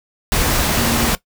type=tone in noise; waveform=sine; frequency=233.1 Hz; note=A#3; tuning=in tune; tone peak=-22 dBFS; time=0.77-1.1 s; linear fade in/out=0 ms; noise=pink; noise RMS=-17 dBFS; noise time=0.32-1.15 s; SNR=-8 dB; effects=noise-tail reverb RT60 0.1 s tail -17 dB re dry